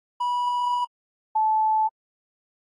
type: tone pair in turn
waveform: triangle / sine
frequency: 977 / 870.4 Hz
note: B5 / A5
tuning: -19 / -19 cents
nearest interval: major second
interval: 200 cents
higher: first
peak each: -20 / -18 dBFS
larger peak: second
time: 0.2-0.85 / 1.35-1.88 s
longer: first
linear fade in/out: 10 ms
effects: AAC 32 kbps